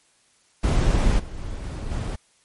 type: noise with level steps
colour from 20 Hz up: brown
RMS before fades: -18 / -35 / -32 / -30 / -26 dBFS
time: 0.63-2.16 s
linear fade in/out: 10 ms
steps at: 1.18 / 1.36 / 1.62 / 1.9 s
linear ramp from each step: 20 ms
effects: white hiss -61 dBFS RMS until 2.44 s + MP3 48 kbps